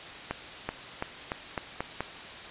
accelerating click train, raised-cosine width 0.5 ms, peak -15 dBFS, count 7, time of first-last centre 0.31-2.006 s, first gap 380 ms, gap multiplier 0.88, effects white hiss -42 dBFS RMS until 2.5 s + resampled to 8000 Hz

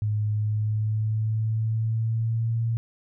sine tone with pitch glide, 105.9 to 114.82 Hz, G#2 to A#2, +34 to -26 cents, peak -22 dBFS, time 0.02-2.77 s, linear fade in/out 0 ms, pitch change +140 cents, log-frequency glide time 0.32-2.62 s, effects none

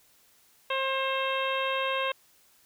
harmonic tone, 533 Hz, C5, 32 cents sharp, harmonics 1 / 2 / 3 / 4 / 5 / 6 / 7, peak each -31 / -31 / -36 / -38 / -34 / -37 / -40 dBFS, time 0.7-2.12 s, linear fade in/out 5 ms, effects white hiss -62 dBFS RMS until 2.65 s

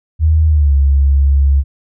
sine tone with pitch glide, 78.7 to 69.31 Hz, D#2 to C#2, +20 to 0 cents, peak -7 dBFS, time 0.19-1.64 s, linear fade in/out 50 ms, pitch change -220 cents, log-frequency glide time 0.47-0.74 s, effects none

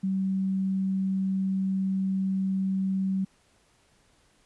sine tone, 191.3 Hz, G3, 42 cents flat, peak -24 dBFS, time 0.03-3.25 s, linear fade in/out 10 ms, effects pink hiss -64 dBFS RMS until 4.45 s + resampled to 24000 Hz

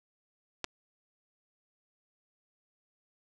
clicks, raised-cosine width 0.2 ms, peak -15 / -23 dBFS, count 2, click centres 0.643 / 0.646 s, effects none

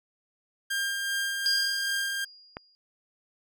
sawtooth tone with tremolo, 1601 Hz, G6, 36 cents sharp, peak -23 dBFS, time 0.7-2.25 s, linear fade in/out 10 ms, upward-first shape sine, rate 2.6 Hz, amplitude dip 30%
sine tone with exponential decay, 4847 Hz, D#8, 46 cents flat, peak -22 dBFS, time 1.46-2.75 s, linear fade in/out 0 ms, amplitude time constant 280 ms
click, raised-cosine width 0.5 ms, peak -20 dBFS, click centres 2.569 s
effects none

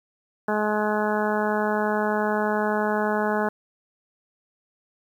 harmonic tone, 211.6 Hz, G#3, 33 cents sharp, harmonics 1 / 2 / 3 / 4 / 5 / 6 / 7 / 8, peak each -27 / -27 / -28 / -28 / -32 / -36 / -31 / -35 dBFS, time 0.48-3.49 s, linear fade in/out 5 ms, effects 9-bit

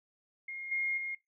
sine tone with level steps, 2137 Hz, C7, 36 cents sharp, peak -38 / -29 / -34 dBFS, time 0.48-1.15 s, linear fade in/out 5 ms, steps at 0.71 / 0.97 s, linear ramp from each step 10 ms, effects noise-tail reverb RT60 0.2 s tail -22 dB re dry

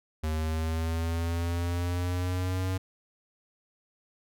square exponential sweep, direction up, 77.78 to 94 Hz, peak -28 dBFS, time 0.23-2.78 s, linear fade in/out 10 ms, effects none

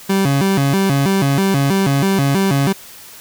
30% pulse tone with vibrato, 164.4 Hz, E3, 4 cents flat, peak -10 dBFS, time 0.09-2.73 s, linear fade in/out 10 ms, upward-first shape square, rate 3.1 Hz, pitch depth 290 cents each way, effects white hiss -38 dBFS RMS until 3.2 s

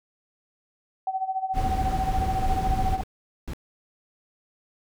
sine tone with tremolo, 761 Hz, F#5, 48 cents sharp, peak -22 dBFS, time 1.07-3.01 s, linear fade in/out 2 ms, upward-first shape sine, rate 14 Hz, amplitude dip 80%
brown noise, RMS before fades -26 dBFS, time 1.53-2.99 s, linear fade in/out 50 ms
brown noise bursts, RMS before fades -32 dBFS, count 3, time 2.48-3.534 s, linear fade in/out 0 ms, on 58 ms, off 440 ms
effects none

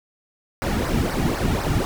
brown noise with flanger, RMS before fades -22 dBFS, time 0.62-1.85 s, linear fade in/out 0 ms, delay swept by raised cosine 0.28 to 1.98 ms, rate 4 Hz, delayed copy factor -0.75, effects none

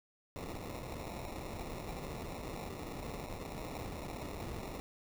pink noise with sample-and-hold, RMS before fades -43 dBFS, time 0.36-4.8 s, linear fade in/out 0 ms, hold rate 1575 Hz, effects none

